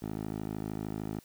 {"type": "tone with band-pass filter", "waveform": "10% pulse", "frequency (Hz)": 53.2, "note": "G#1", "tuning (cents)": 42, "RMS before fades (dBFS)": -37, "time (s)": [0.02, 1.2], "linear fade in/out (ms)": 5, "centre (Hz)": 300, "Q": 0.63, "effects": ["white hiss -61 dBFS RMS until 1.24 s"]}